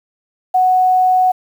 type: tone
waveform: sine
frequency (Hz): 740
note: F#5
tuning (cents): 0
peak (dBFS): -9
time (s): 0.54-1.32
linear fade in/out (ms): 10
effects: 7-bit